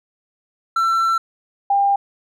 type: tone pair in turn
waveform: triangle / sine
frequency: 1344 / 799.1 Hz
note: E6 / G5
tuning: +33 / +33 cents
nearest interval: major sixth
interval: 900 cents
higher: first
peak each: -13 dBFS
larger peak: neither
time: 0.76-1.18 / 1.7-1.96 s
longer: first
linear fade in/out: 5 ms
effects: none